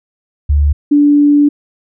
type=tone pair in turn; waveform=sine; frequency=72.7 / 290.8 Hz; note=D2 / D4; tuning=-17 / -17 cents; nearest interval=2 octaves; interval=2400 cents; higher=second; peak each=-7 / -5 dBFS; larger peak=second; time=0.49-0.73 / 0.91-1.49 s; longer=second; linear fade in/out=10 ms; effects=none